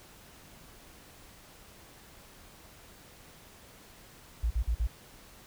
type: tone bursts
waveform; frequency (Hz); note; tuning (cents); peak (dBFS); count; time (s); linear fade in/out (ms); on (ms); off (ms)
sine; 56.8; A#1; -44; -24; 4; 4.43-4.872; 10; 76; 46
effects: tanh soft clip ceiling -21 dBFS + pink hiss -54 dBFS RMS until 5.46 s